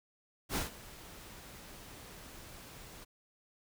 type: noise with ADSR envelope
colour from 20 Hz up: pink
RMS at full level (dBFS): -33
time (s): 0.49-3.05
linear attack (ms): 69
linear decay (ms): 140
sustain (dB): -18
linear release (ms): 19
effects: none